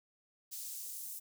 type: noise with high-pass filter sweep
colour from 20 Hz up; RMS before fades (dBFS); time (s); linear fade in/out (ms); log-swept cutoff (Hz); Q
white; -44; 0.51-1.2; 20; 5400 to 8600; 0.94
effects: none